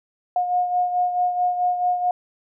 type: beating tone pair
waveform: sine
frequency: 718 / 722.6 Hz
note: F5 / F#5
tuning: +48 / -41 cents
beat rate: 4.6 Hz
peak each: -19 / -27 dBFS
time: 0.36-2.11 s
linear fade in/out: 2 ms
effects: none